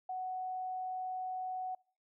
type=tone; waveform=sine; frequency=743 Hz; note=F#5; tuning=7 cents sharp; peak=-36 dBFS; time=0.09-1.75 s; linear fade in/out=5 ms; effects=noise-tail reverb RT60 0.5 s tail -26 dB re dry